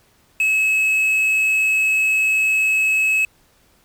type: tone with quantisation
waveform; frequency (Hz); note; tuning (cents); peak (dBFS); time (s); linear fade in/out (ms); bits
triangle; 2579; E7; -39; -13; 0.4-3.25; 2; 6
effects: pink hiss -57 dBFS RMS until 3.84 s